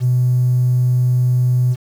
triangle tone, 125 Hz, B2, 21 cents sharp, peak -8 dBFS, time 0-1.76 s, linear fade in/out 50 ms, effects tanh soft clip ceiling -9 dBFS + 7-bit

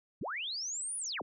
sine linear two-way sweep, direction up then down, 72.8 to 9956 to 72.8 Hz, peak -35 dBFS, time 0.21-1.22 s, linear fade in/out 5 ms, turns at 0.97 s, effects none

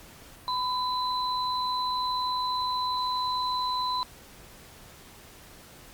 sine tone pair together, 1002 / 4019 Hz, B5 / B7, +25 / +30 cents, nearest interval 2 octaves, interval 2405 cents, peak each -27 / -32 dBFS, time 0.48-4.03 s, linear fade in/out 0 ms, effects pink hiss -50 dBFS RMS until 5.93 s + Opus 48 kbps

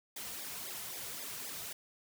white noise with flanger, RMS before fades -43 dBFS, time 0.16-1.73 s, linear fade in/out 5 ms, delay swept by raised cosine 0.68 to 3.68 ms, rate 3.8 Hz, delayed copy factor -1, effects none

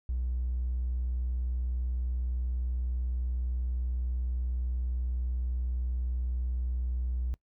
triangle tone, 61.74 Hz, B1, in tune, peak -25 dBFS, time 0.09-7.34 s, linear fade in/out 0 ms, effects noise-tail reverb RT60 0.1 s tail -23 dB re dry + tanh soft clip ceiling -25 dBFS

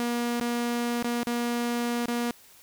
sawtooth tone with dropouts, 238.6 Hz, A#3, 41 cents sharp, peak -22 dBFS, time 0-2.31 s, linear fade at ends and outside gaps 0 ms, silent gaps 0.4-0.411 / 1.025-1.045 / 1.233-1.27 / 2.058-2.082 s, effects white hiss -54 dBFS RMS until 2.62 s

